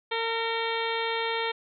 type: harmonic tone with a mistuned harmonic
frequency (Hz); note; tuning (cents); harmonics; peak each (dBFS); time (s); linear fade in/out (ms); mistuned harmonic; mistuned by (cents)
455.6; A#4; -40; 1 / 2 / 3 / 4 / 5 / 6 / 7 / 8 / 9; -31 / -32 / -37 / -36 / -35 / -42 / -37 / -37 / -44; 0.11-1.52; 10; 4; +17
effects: none